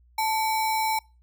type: tone with sample-and-hold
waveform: sine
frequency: 880 Hz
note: A5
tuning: in tune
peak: -22 dBFS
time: 0.18-0.99 s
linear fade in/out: 5 ms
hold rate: 3150 Hz
effects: noise-tail reverb RT60 0.3 s tail -25 dB re dry + added 60 Hz sine -55 dBFS peak until 1.22 s